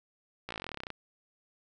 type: slowing click train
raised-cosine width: 0.3 ms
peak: -22 dBFS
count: 18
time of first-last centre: 0.49-0.903 s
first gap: 16 ms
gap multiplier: 1.05
effects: none